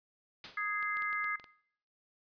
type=noise with exponential decay; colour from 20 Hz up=white; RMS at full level=-40 dBFS; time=0.44-0.7 s; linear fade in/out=1 ms; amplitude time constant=56 ms
type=chord; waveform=sine; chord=Ab major; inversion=second; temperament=just; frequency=1245.9 / 1661.2 / 2077 Hz; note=Eb6 / Ab6 / C7; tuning=+2 / 0 / -13 cents; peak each=-37 dBFS; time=0.57-1.36 s; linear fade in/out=5 ms
type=clicks; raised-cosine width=0.2 ms; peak=-33 dBFS; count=7; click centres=0.827 / 0.97 / 1.022 / 1.129 / 1.243 / 1.398 / 1.442 s
effects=noise-tail reverb RT60 0.7 s tail -21 dB re dry + resampled to 11025 Hz